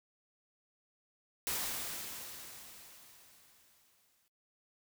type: noise with exponential decay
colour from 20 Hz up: white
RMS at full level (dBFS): -35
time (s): 1.47-4.28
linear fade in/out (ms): 0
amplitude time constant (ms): 610
effects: noise-tail reverb RT60 0.1 s tail -17 dB re dry